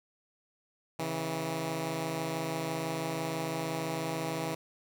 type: tone pair together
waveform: 10% pulse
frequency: 136.3 / 162.4 Hz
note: C#3 / E3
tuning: -29 / -26 cents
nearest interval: minor third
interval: 303 cents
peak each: -30 / -25 dBFS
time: 0.99-4.55 s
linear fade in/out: 5 ms
effects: none